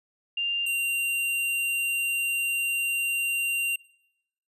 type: tone pair in turn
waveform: sine / square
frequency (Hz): 2794 / 2770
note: F7 / F7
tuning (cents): 0 / -15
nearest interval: unison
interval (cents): 15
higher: first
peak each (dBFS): -25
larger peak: neither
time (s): 0.37-0.66 / 0.66-3.76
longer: second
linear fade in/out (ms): 5
effects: noise-tail reverb RT60 0.8 s tail -23 dB re dry + resampled to 32000 Hz